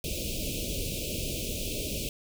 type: band-stop noise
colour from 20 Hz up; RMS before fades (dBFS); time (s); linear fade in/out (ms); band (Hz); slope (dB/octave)
pink; -33; 0.04-2.09; 2; 630 to 2400; 96
effects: none